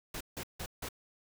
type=noise bursts; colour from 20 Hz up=pink; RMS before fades=-40 dBFS; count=4; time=0.14-0.888 s; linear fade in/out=5 ms; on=67 ms; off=160 ms; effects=none